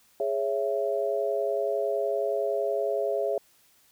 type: chord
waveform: sine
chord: C# minor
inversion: second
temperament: just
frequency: 415.8 / 554.4 / 665.2 Hz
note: G#4 / C#5 / E5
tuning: +2 / 0 / +16 cents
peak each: -29 dBFS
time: 0.2-3.38 s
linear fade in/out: 2 ms
effects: white hiss -62 dBFS RMS until 3.91 s